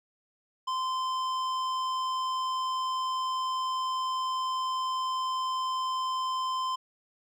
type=tone with hard clipping; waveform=triangle; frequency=1035 Hz; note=C6; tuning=19 cents flat; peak=-30 dBFS; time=0.67-6.76 s; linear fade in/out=10 ms; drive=15 dB; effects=none